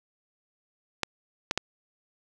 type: clicks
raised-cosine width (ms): 0.2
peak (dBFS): -8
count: 3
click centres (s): 1.033 / 1.511 / 1.576
effects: none